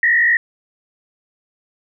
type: tone with frequency modulation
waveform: sine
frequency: 1887 Hz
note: A#6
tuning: 21 cents sharp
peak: -11 dBFS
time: 0.03-0.37 s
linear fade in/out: 2 ms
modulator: 55.1 Hz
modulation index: 1.3
effects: none